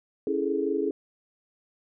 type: chord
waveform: sine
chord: A major seventh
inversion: first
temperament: equal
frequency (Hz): 277.2 / 329.6 / 415.3 / 440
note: C#4 / E4 / G#4 / A4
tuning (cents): 0 / 0 / 0 / 0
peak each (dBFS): -31 / -30 / -27 / -33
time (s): 0.27-0.91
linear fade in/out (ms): 2
effects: none